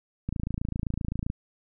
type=click train; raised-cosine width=5 ms; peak=-17 dBFS; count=29; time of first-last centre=0.29-1.301 s; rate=27.7 Hz; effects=none